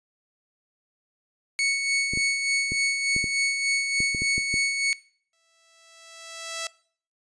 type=tone with tremolo; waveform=sawtooth; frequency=2217 Hz; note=C#7; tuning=in tune; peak=-17 dBFS; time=1.59-4.93 s; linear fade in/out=0 ms; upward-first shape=sine; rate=3.4 Hz; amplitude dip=45%
type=clicks; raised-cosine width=3 ms; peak=-20 dBFS; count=10; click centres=2.136 / 2.174 / 2.72 / 3.164 / 3.242 / 4.004 / 4.148 / 4.22 / 4.38 / 4.541 s
type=tone with exponential growth; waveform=5% pulse; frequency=659.3 Hz; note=E5; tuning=in tune; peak=-17 dBFS; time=5.33-6.67 s; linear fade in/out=2 ms; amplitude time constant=290 ms
effects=noise-tail reverb RT60 0.5 s tail -21 dB re dry + resampled to 22050 Hz